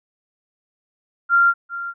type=tone with echo; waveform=sine; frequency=1387 Hz; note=F6; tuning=12 cents flat; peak=-11 dBFS; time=1.29-1.54 s; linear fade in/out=50 ms; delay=400 ms; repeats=1; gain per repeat=-14 dB; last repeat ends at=1.94 s; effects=none